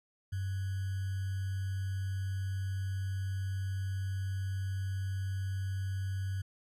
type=tone with sample-and-hold; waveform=sine; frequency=96 Hz; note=G2; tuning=36 cents flat; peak=-32 dBFS; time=0.32-6.42 s; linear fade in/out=10 ms; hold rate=1575 Hz; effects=resampled to 32000 Hz